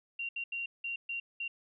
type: tone bursts at uneven times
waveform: sine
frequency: 2760 Hz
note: F7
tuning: 21 cents flat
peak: -34 dBFS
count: 6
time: 0.19-0.29 / 0.36-0.44 / 0.52-0.66 / 0.84-0.96 / 1.09-1.2 / 1.4-1.48 s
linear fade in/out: 5 ms
effects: none